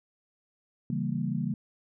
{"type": "chord", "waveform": "sine", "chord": "C# diminished seventh", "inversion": "none", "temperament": "equal with one note detuned", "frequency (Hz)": [138.59, 164.81, 196, 231.2], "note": ["C#3", "E3", "G3", "Bb3"], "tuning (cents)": [0, 0, 0, -14], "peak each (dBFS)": -33, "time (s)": [0.9, 1.54], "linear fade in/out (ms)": 2, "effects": []}